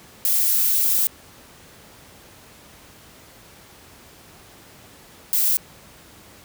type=noise bursts at uneven times; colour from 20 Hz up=violet; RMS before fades=-19 dBFS; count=2; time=0.25-1.07 / 5.33-5.57 s; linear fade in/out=0 ms; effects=pink hiss -47 dBFS RMS until 6.44 s + high-pass 60 Hz 12 dB/octave